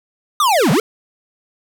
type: linear two-way sweep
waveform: square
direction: down then up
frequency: 1244.5 to 129.6 to 473.3 Hz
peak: -12 dBFS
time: 0.4-0.8 s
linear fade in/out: 2 ms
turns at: 0.71 s
effects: 8-bit